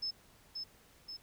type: tone with echo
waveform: sine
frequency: 5230 Hz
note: E8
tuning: 15 cents flat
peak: -34 dBFS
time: 0.02-0.11 s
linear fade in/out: 10 ms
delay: 530 ms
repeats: 2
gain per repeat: -4 dB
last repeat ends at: 1.17 s
effects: pink hiss -63 dBFS RMS until 1.22 s